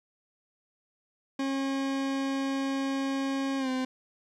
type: tone with pitch glide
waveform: 40% pulse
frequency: 271.5 to 258.2 Hz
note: C#4 to C4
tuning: -36 to -23 cents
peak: -27 dBFS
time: 1.39-3.85 s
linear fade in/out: 5 ms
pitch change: -87 cents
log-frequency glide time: 3.58-3.69 s
effects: low-pass 6000 Hz 12 dB/octave + 11-bit